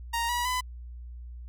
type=tone with pitch steps; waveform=sawtooth; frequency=932.3 / 967.4 / 1003.8 Hz; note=A#5 / B5 / B5; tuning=0 / -36 / +28 cents; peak=-23 dBFS; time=0.13-0.61 s; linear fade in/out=10 ms; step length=160 ms; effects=added 60 Hz sine -39 dBFS peak until 1.48 s